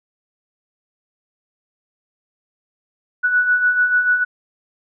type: beating tone pair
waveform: sine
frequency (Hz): 1471 / 1477.8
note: F#6 / F#6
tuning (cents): -11 / -3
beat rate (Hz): 6.8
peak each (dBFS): -22 / -14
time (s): 3.23-4.25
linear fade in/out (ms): 20
effects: none